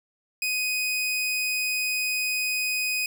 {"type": "tone", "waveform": "sawtooth", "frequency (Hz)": 2500, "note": "D#7", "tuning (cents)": 8, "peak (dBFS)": -21, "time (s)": [0.42, 3.06], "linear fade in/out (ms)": 2, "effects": []}